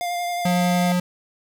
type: tone with vibrato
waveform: square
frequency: 702 Hz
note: F5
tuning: 9 cents sharp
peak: -24 dBFS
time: 0.01-0.92 s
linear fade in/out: 0 ms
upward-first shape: sine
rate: 11 Hz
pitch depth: 15 cents each way
type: tone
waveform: square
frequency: 179.2 Hz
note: F3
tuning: 45 cents sharp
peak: -19 dBFS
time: 0.45-1 s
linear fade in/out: 5 ms
effects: none